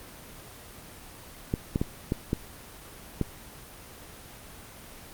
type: clicks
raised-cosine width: 3 ms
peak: -12 dBFS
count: 6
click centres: 1.539 / 1.759 / 1.815 / 2.121 / 2.331 / 3.213 s
effects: pink hiss -46 dBFS RMS until 5.13 s + Opus 24 kbps